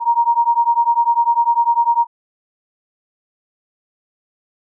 sine beating tone pair, 934 / 944 Hz, A#5 / A#5, +3 / +22 cents, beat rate 10 Hz, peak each -15 / -15 dBFS, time 0-2.07 s, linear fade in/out 50 ms, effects none

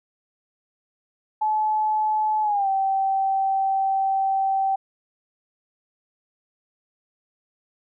sine tone with pitch glide, 860 to 775.1 Hz, A5 to G5, -40 to -20 cents, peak -19 dBFS, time 1.41-4.76 s, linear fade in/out 10 ms, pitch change -180 cents, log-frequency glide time 2.42-2.68 s, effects none

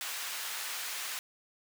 pink high-pass noise, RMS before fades -38 dBFS, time 0.01-1.19 s, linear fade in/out 0 ms, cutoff 1400 Hz, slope 12 dB/octave, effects none

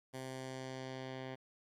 10% pulse tone with low-pass filter sweep, 130.81 Hz, C3, in tune, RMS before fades -45 dBFS, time 0.13-1.36 s, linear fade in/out 20 ms, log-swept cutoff 12000 to 2900 Hz, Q 1.1, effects 12-bit

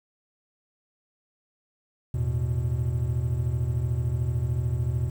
triangle chord, E suspended fourth, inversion none, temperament equal with one note detuned, 80.66 / 110 / 123.47 Hz, E2 / A2 / B2, -37 / 0 / 0 cents, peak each -27 / -29 / -24 dBFS, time 2.14-5.1 s, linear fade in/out 5 ms, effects 9-bit

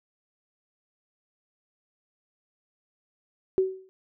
sine tone with exponential decay, 378.1 Hz, F#4, 38 cents sharp, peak -16 dBFS, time 3.58-3.89 s, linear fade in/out 0 ms, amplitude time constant 66 ms, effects none

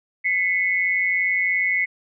sine tone pair together, 2011 / 2194 Hz, B6 / C#7, +31 / -18 cents, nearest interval major second, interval 151 cents, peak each -21 dBFS, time 0.24-1.86 s, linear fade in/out 20 ms, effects none

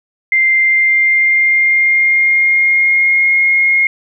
sine tone with pitch glide, 2093 to 2146 Hz, C7 to C7, 0 to +43 cents, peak -8 dBFS, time 0.32-3.87 s, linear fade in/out 2 ms, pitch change +43 cents, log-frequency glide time 0.61-3.34 s, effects none

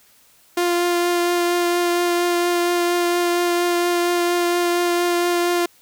sawtooth tone with vibrato, 349.2 Hz, F4, in tune, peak -13 dBFS, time 0.57-5.66 s, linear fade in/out 5 ms, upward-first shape triangle, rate 4.3 Hz, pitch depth 13 cents each way, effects white hiss -54 dBFS RMS until 5.81 s

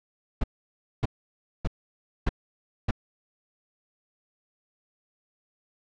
brown noise bursts, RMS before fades -23 dBFS, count 5, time 0.41-2.91 s, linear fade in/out 5 ms, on 28 ms, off 590 ms, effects low-pass 4000 Hz 12 dB/octave

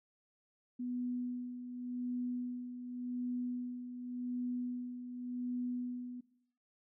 sine tone with tremolo, 246.9 Hz, B3, in tune, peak -34 dBFS, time 0.79-6.21 s, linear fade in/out 10 ms, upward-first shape sine, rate 0.88 Hz, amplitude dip 60%, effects noise-tail reverb RT60 0.7 s tail -19 dB re dry

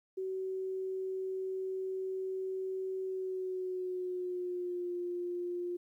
sine tone with pitch glide, 378.2 to 352.9 Hz, F#4 to F4, +38 to +18 cents, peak -34 dBFS, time 0.17-5.77 s, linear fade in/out 10 ms, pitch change -120 cents, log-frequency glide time 3.03-4.93 s, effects 12-bit

